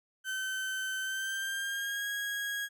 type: tone with pitch glide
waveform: 35% pulse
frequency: 1536 to 1646.2 Hz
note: G6 to G#6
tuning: -36 to -16 cents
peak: -31 dBFS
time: 0.24-2.69 s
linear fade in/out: 50 ms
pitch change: +120 cents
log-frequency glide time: 1.01-2.08 s
effects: none